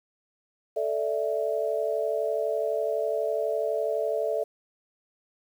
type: chord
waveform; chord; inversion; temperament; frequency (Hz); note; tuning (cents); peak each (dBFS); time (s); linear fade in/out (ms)
sine; A suspended fourth; none; equal; 440 / 587.3 / 659.3; A4 / D5 / E5; 0 / 0 / 0; -29; 0.76-4.44; 10
effects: 9-bit